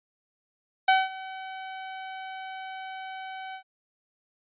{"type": "tone with ADSR envelope", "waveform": "sawtooth", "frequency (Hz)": 760, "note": "F#5", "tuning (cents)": 46, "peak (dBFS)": -12, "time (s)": [0.88, 3.63], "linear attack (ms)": 6, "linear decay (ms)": 200, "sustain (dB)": -20, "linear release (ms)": 86, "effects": ["resampled to 8000 Hz"]}